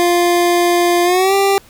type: tone with pitch glide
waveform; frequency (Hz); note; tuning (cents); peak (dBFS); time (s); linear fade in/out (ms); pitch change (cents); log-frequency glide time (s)
25% pulse; 349.2 to 394.2; F4 to G4; 0 to +10; -7; 0-1.58; 0; +210; 1.04-1.34
effects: pink hiss -45 dBFS RMS until 1.69 s